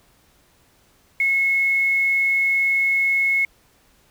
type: tone with quantisation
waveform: sine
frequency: 2181 Hz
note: C#7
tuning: 29 cents flat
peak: -16 dBFS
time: 1.2-3.45 s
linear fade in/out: 2 ms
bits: 7
effects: pink hiss -58 dBFS RMS until 4.1 s